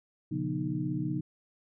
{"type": "tone cluster", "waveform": "sine", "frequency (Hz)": [122.6, 142.5, 178.6, 241.9, 307.8], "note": ["B2", "C#3", "F3", "B3", "D#4"], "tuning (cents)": [-12, 48, 39, -36, -19], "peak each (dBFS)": [-38, -34, -36, -40, -34], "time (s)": [0.31, 1.21], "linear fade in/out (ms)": 10, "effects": []}